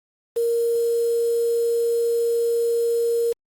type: tone with quantisation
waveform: sine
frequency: 467.1 Hz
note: A#4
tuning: 3 cents sharp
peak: -18 dBFS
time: 0.36-3.33 s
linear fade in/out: 10 ms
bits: 6
effects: Opus 32 kbps